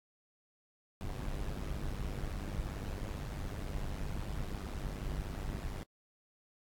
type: noise with amplitude modulation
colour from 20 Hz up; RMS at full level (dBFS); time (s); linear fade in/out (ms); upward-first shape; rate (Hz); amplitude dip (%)
brown; -35; 1.01-5.83; 0; sine; 99.6; 80
effects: AAC 64 kbps